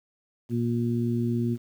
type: harmonic tone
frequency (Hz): 118.4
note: A#2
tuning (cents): +27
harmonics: 1 / 2 / 3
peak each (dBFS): -27 / -26 / -32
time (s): 0.49-1.58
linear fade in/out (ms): 50
effects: 9-bit